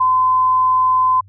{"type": "tone", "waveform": "sine", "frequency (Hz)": 1024, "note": "C6", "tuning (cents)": -38, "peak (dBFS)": -11, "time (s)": [0, 1.21], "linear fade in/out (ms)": 10, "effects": ["added 97 Hz sine -42 dBFS peak until 1.28 s"]}